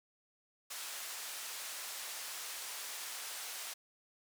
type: band-pass noise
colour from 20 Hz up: white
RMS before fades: -44 dBFS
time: 0.7-3.74 s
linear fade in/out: 10 ms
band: 670 to 11000 Hz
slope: 12 dB/octave
effects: none